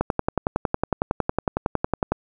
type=click train; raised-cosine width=1 ms; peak=-6 dBFS; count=24; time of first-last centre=0.01-2.12 s; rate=10.9 Hz; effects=none